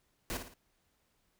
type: noise with echo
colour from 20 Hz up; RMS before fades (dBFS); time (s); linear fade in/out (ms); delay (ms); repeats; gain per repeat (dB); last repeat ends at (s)
pink; -37; 0.3-0.37; 0; 56; 3; -7; 0.538
effects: pink hiss -75 dBFS RMS until 1.39 s